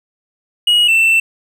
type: tone pair in turn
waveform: triangle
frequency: 2898 / 2676 Hz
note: F#7 / E7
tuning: -37 / +25 cents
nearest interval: minor second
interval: 138 cents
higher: first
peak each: -7 dBFS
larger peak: neither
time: 0.67-0.88 / 0.88-1.2 s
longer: second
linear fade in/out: 5 ms
effects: none